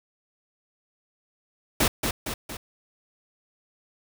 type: noise with echo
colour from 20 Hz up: pink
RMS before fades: -21 dBFS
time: 1.8-1.88 s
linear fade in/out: 5 ms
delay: 230 ms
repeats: 3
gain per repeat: -5 dB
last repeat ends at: 2.57 s
effects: none